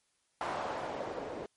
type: noise with low-pass filter sweep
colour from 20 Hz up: blue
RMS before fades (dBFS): -38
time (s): 0.41-1.46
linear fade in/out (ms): 0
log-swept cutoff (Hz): 890 to 460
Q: 1.7
effects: white hiss -75 dBFS RMS until 1.56 s + MP3 48 kbps